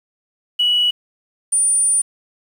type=tone pair in turn; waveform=sine; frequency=2936 / 9321 Hz; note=F#7 / D9; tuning=-14 / -14 cents; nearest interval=octave + minor sixth; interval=2000 cents; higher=second; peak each=-12 dBFS; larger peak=neither; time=0.59-0.91 / 1.52-2.02 s; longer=second; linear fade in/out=10 ms; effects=tanh soft clip ceiling -8 dBFS + 7-bit